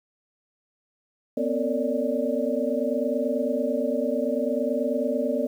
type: tone cluster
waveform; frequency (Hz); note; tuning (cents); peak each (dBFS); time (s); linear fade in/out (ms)
sine; 242.4 / 263 / 455.3 / 569 / 598; B3 / C4 / A#4 / C#5 / D5; -32 / +9 / -41 / +45 / +31; -29; 1.37-5.47; 5
effects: 9-bit